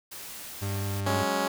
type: noise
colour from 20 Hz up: white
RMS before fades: -41 dBFS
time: 0.11-1.01 s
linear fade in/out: 10 ms
type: tone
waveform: 40% pulse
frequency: 99 Hz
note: G2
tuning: 18 cents sharp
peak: -28 dBFS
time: 0.61-1.24 s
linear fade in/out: 20 ms
type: chord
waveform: 10% pulse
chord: F# suspended second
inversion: none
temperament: just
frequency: 185 / 208.1 / 277.5 Hz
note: F#3 / G#3 / C#4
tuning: 0 / +4 / +2 cents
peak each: -25 / -23 / -21 dBFS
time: 1.06-1.48 s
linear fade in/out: 5 ms
effects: none